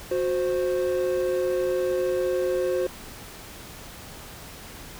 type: tone pair together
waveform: triangle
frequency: 365.7 / 523.3 Hz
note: F#4 / C5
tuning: -20 / 0 cents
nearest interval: tritone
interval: 620 cents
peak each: -23 dBFS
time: 0.11-2.87 s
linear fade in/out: 5 ms
effects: pink hiss -42 dBFS RMS until 4.99 s